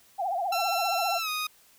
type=tone with vibrato; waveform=sine; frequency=739 Hz; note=F#5; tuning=2 cents flat; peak=-26 dBFS; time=0.18-1.19 s; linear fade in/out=20 ms; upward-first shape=triangle; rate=15 Hz; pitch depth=190 cents each way
type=tone with pitch glide; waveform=15% pulse; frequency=1348 to 1243.3 Hz; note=E6 to D#6; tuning=+38 to -2 cents; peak=-22 dBFS; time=0.52-1.47 s; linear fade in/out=5 ms; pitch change=-140 cents; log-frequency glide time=1.2-1.29 s
effects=white hiss -59 dBFS RMS until 1.78 s